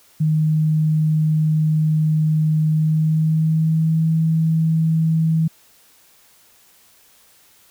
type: tone with pitch glide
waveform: sine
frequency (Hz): 155.56 to 160.95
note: D#3 to E3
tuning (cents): 0 to -41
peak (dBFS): -14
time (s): 0.2-5.48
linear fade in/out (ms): 10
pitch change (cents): +59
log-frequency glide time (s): 2.68-4.06
effects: white hiss -53 dBFS RMS until 7.7 s